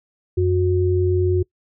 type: tone pair together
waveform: sine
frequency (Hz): 91 / 364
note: F#2 / F#4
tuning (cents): -28 / -28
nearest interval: 2 octaves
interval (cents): 2400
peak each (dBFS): -18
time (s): 0.37-1.43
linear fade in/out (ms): 10
effects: noise-tail reverb RT60 0.1 s tail -23 dB re dry